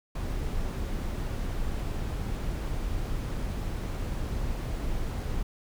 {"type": "noise", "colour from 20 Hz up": "brown", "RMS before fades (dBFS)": -31, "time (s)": [0.15, 5.43], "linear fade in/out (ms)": 5, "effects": []}